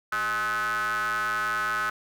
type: ring-modulated tone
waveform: square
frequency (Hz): 111.3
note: A2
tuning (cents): +20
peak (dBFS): -23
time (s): 0.12-1.9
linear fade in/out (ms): 5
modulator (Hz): 1390
effects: none